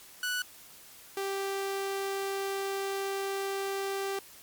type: tone pair in turn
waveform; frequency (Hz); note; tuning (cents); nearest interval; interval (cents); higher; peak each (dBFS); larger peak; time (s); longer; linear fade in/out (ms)
sawtooth; 1480 / 392; F#6 / G4; 0 / 0; octave + major seventh; 2300; first; -26 / -27; first; 0.23-0.42 / 1.17-4.19; second; 2
effects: white hiss -52 dBFS RMS until 4.42 s + MP3 96 kbps